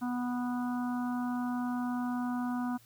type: harmonic tone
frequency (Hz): 246.2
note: B3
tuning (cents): -5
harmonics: 1 / 3 / 4 / 5 / 6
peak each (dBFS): -31 / -41 / -43 / -45 / -47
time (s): 0.01-2.78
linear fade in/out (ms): 20
effects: added 115 Hz sine -62 dBFS peak until 2.85 s + white hiss -62 dBFS RMS until 2.85 s

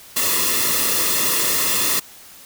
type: noise with comb filter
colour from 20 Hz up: white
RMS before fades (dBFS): -19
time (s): 0.16-2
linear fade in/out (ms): 10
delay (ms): 1.3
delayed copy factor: -0.75
effects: white hiss -43 dBFS RMS until 2.45 s

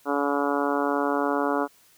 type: harmonic tone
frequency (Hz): 142.7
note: D3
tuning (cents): -49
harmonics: 2 / 3 / 4 / 5 / 6 / 7 / 8 / 9 / 10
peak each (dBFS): -27 / -29 / -30 / -31 / -32 / -32 / -33 / -34 / -34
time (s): 0.05-1.68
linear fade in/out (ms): 50
effects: white hiss -58 dBFS RMS until 1.97 s

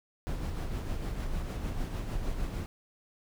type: noise with tremolo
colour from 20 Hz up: brown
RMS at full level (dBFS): -32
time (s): 0.27-2.66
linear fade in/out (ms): 0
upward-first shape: sine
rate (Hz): 6.6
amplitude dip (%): 40
effects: none

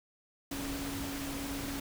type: tone in noise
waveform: sine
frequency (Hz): 277.9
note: C#4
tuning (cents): +4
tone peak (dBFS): -38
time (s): 0.51-1.8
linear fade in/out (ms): 5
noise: pink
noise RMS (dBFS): -40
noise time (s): 0.51-1.8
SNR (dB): -1
effects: none

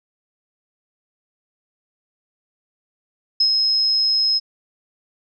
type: tone with ADSR envelope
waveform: sine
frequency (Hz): 5140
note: E8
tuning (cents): -45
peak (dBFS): -12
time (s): 3.4-4.4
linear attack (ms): 6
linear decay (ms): 82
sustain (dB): -3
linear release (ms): 30
effects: none

